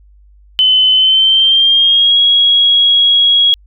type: tone with pitch glide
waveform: sine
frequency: 3037 to 3312 Hz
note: F#7 to G#7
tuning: +44 to -5 cents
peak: -6 dBFS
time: 0.59-3.54 s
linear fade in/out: 0 ms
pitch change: +151 cents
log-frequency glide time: 0.94-2.19 s
effects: added 50 Hz sine -41 dBFS peak until 3.66 s